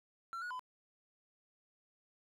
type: tone with pitch steps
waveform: triangle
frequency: 1356 / 1455 / 1009 Hz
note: E6 / F#6 / B5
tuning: +49 / -29 / +37 cents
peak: -38 dBFS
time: 0.33-0.594 s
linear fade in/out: 0 ms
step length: 88 ms
effects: none